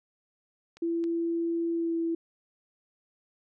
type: clicks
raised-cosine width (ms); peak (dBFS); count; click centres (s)
0.2; -33 / -31; 2; 0.77 / 1.04
type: tone with pitch glide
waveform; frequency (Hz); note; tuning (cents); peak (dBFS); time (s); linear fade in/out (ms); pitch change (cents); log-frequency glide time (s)
sine; 335.6 to 331.9; E4 to E4; +31 to +12; -26; 0.82-2.15; 5; -19; 1.72-1.95
effects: none